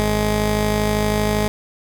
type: tone pair together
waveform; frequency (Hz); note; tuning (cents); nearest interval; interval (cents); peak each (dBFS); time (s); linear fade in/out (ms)
15% pulse; 52.65 / 210.6; G#1 / G#3; +24 / +24; 2 octaves; 2400; -15 / -13; 0-1.48; 0
effects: none